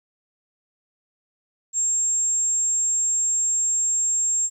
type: tone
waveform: sine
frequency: 7500 Hz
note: A#8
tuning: 10 cents sharp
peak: -19 dBFS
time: 1.73-4.5 s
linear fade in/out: 50 ms
effects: 10-bit